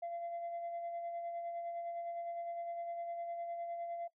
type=tone with tremolo; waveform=sine; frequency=685 Hz; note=F5; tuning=34 cents flat; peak=-36 dBFS; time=0.02-4.08 s; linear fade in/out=10 ms; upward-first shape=sine; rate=9.8 Hz; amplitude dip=40%; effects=noise-tail reverb RT60 0.1 s tail -18 dB re dry + tanh soft clip ceiling -36 dBFS